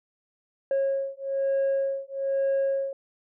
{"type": "beating tone pair", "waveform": "sine", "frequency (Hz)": [545, 546.1], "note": ["C#5", "C#5"], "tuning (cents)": [-29, -26], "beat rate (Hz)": 1.1, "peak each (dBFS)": -25, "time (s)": [0.71, 2.93], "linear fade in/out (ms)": 2, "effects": ["tanh soft clip ceiling -20 dBFS"]}